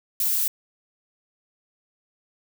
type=noise; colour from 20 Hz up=violet; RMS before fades=-23 dBFS; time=0.2-0.48 s; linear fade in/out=2 ms; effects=none